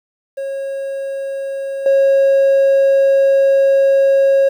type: tone with level steps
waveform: triangle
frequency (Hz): 546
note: C#5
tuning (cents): -26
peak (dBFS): -18 / -6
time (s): 0.37-4.49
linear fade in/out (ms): 10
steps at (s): 1.86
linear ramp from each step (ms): 2
effects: tanh soft clip ceiling -3 dBFS + 8-bit